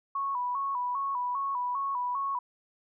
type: tone with vibrato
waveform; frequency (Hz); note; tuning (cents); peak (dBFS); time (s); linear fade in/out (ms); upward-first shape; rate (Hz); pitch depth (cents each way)
sine; 1042; C6; -7; -28; 0.15-2.39; 5; square; 2.5; 99
effects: none